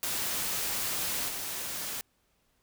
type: noise with level steps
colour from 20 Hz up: white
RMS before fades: -32 / -36 dBFS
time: 0.03-2.01 s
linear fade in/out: 0 ms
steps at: 1.28 s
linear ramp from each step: 5 ms
effects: pink hiss -72 dBFS RMS until 2.62 s